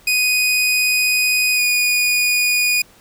sawtooth tone with pitch glide, 2489 to 2460 Hz, D#7 to D#7, 0 to -20 cents, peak -11 dBFS, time 0.07-2.82 s, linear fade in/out 5 ms, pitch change -20 cents, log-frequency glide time 1.55-1.6 s, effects pink hiss -49 dBFS RMS until 3 s

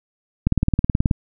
click train, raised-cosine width 5 ms, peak -4 dBFS, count 13, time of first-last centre 0.47-1.112 s, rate 18.7 Hz, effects none

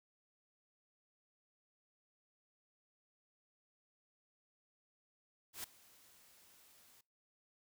white noise with ADSR envelope, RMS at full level -43 dBFS, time 5.53-7.01 s, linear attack 110 ms, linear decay 3 ms, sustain -22 dB, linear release 4 ms, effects noise-tail reverb RT60 0.3 s tail -24 dB re dry

